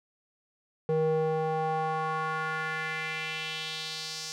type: tone with band-pass filter sweep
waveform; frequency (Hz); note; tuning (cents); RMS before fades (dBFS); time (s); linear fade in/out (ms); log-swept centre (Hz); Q
square; 157.9; D#3; +26; -31; 0.89-4.32; 0; 420 to 5600; 2.5
effects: none